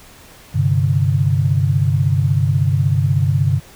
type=chord; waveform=sine; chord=G suspended fourth; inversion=none; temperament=just; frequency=98 / 130.67 / 147 Hz; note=G2 / C3 / D3; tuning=0 / -2 / +2 cents; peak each=-17 dBFS; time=0.54-3.6 s; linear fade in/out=20 ms; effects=pink hiss -43 dBFS RMS until 3.75 s